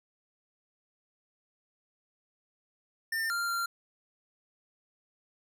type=tone with pitch steps; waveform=square; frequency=1803 / 1391 / 1381 Hz; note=A6 / F6 / F6; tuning=+42 / -7 / -20 cents; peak=-30 dBFS; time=3.12-3.66 s; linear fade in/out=5 ms; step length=180 ms; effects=none